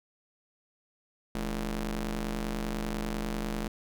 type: ring-modulated tone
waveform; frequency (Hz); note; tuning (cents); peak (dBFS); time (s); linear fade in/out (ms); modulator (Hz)
sawtooth; 125.7; B2; +31; -24; 1.35-3.68; 2; 87.9
effects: none